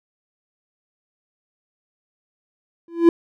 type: tone with exponential growth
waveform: triangle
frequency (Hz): 337.2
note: E4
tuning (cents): +39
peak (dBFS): -3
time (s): 2.88-3.09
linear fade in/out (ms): 2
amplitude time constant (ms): 45
effects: none